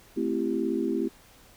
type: chord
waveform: sine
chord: A minor seventh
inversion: none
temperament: equal with one note detuned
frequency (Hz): 220 / 261.6 / 335 / 392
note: A3 / C4 / E4 / G4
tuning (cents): 0 / 0 / +28 / 0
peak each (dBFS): -32 / -30 / -29 / -31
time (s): 0.16-1.09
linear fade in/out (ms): 20
effects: pink hiss -55 dBFS RMS until 1.56 s